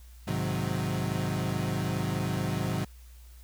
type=chord; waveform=35% pulse; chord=Ab dominant seventh; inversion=none; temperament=equal; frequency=103.83 / 130.81 / 155.56 / 185 Hz; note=Ab2 / C3 / Eb3 / Gb3; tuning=0 / 0 / 0 / 0 cents; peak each=-32 dBFS; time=0.27-2.85 s; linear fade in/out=10 ms; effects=added 60 Hz sine -47 dBFS peak until 3.43 s + white hiss -60 dBFS RMS until 3.43 s